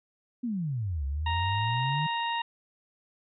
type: exponential two-way sweep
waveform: sine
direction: down then up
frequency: 255.2 to 67 to 157.7 Hz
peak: -28 dBFS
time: 0.43-2.07 s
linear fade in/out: 10 ms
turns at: 1.05 s
type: harmonic tone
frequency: 932.3 Hz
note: A#5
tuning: in tune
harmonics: 1 / 2 / 3 / 4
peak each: -29 / -36 / -36 / -39 dBFS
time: 1.26-2.42 s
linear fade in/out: 5 ms
effects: none